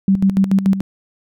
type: tone with tremolo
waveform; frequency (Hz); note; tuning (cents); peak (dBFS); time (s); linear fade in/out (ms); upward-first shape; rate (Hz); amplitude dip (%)
sine; 193.7; G3; -20; -9; 0.08-0.81; 2; square; 6.9; 70
effects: none